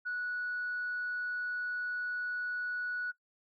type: tone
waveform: sine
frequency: 1470 Hz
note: F#6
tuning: 12 cents flat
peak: -32 dBFS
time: 0.05-3.12 s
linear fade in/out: 20 ms
effects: noise-tail reverb RT60 0.1 s tail -18 dB re dry + tanh soft clip ceiling -29 dBFS